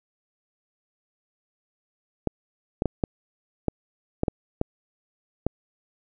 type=clicks; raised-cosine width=2 ms; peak=-9 dBFS; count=9; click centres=2.273 / 2.821 / 2.857 / 3.038 / 3.683 / 4.234 / 4.282 / 4.614 / 5.466 s; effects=none